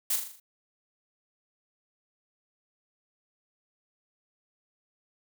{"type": "noise with echo", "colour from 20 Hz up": "blue", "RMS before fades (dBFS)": -27, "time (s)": [0.1, 0.16], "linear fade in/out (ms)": 5, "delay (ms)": 40, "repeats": 6, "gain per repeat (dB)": -5, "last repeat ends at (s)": 0.4, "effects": []}